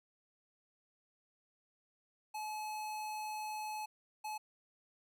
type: tone bursts at uneven times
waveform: square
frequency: 856 Hz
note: A5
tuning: 48 cents flat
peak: -40 dBFS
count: 2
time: 2.34-3.86 / 4.24-4.38 s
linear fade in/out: 10 ms
effects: none